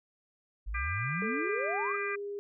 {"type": "exponential sweep", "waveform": "sine", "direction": "up", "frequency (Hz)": [46.25, 1318.5], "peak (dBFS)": -33, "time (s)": [0.66, 1.97], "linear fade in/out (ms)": 20}
{"type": "harmonic tone", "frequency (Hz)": 399.1, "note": "G4", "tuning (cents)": 31, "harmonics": [3, 4, 5, 6], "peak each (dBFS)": [-38, -38, -38, -38], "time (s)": [0.74, 2.16], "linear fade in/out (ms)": 10}
{"type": "tone with pitch glide", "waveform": "sine", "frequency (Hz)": [440, 405.8], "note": ["A4", "G#4"], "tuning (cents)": [0, -40], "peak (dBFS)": -35, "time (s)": [1.22, 2.39], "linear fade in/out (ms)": 0, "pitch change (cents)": -140, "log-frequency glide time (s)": [1.37, 1.6]}
{"effects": []}